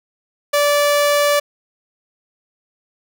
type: tone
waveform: sawtooth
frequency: 581 Hz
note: D5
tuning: 19 cents flat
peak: -9 dBFS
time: 0.53-1.4 s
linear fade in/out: 10 ms
effects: none